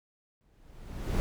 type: noise with exponential growth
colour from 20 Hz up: brown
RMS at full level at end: -27 dBFS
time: 0.41-1.2 s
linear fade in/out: 0 ms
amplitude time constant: 170 ms
effects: none